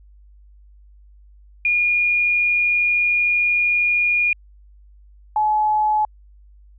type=tone pair in turn; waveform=sine; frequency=2431 / 853.1 Hz; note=D#7 / G#5; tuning=-41 / +46 cents; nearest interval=octave + tritone; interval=1813 cents; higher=first; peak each=-15 dBFS; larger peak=neither; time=1.65-4.33 / 5.36-6.05 s; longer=first; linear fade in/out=2 ms; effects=added 50 Hz sine -45 dBFS peak until 6.78 s